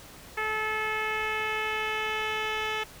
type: tone with low-pass filter sweep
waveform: 10% pulse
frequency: 433.3 Hz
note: A4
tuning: 27 cents flat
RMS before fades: -30 dBFS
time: 0.37-2.84 s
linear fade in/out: 10 ms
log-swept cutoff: 2100 to 3500 Hz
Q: 2
effects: pink hiss -48 dBFS RMS until 3 s